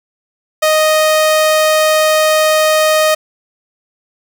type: tone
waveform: sawtooth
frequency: 622 Hz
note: D#5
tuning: 1 cent flat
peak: -5 dBFS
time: 0.62-3.15 s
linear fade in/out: 10 ms
effects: 7-bit